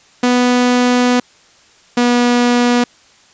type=tone pair in turn; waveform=sawtooth; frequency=246.9 / 242.7 Hz; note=B3 / B3; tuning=0 / -30 cents; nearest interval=unison; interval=30 cents; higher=first; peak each=-6 dBFS; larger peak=neither; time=0.23-1.2 / 1.97-2.84 s; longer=first; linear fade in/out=5 ms; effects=white hiss -48 dBFS RMS until 3.33 s + resampled to 16000 Hz